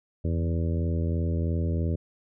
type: harmonic tone with a mistuned harmonic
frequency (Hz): 83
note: E2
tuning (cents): +12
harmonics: 1 / 2 / 3 / 4 / 5 / 6 / 7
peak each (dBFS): -25 / -31 / -35 / -37 / -39 / -41 / -42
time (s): 0.24-1.96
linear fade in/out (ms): 10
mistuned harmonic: 1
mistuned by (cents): +50
effects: none